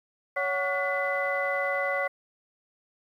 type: tone cluster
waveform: sine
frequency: 560 / 742 / 1128 / 1449 / 2007 Hz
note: C#5 / F#5 / C#6 / F#6 / B6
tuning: +18 / +5 / +30 / -37 / +27 cents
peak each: -29 / -34 / -34 / -34 / -29 dBFS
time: 0.36-2.08 s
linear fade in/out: 10 ms
effects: tanh soft clip ceiling -15 dBFS + 10-bit